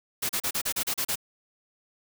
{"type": "noise bursts", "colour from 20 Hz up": "white", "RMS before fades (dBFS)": -28, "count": 9, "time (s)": [0.22, 1.157], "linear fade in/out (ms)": 10, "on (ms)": 73, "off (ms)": 35, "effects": []}